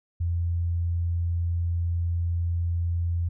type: tone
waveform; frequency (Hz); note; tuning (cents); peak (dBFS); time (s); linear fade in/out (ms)
sine; 85.5; F2; -36; -23; 0.2-3.29; 10
effects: none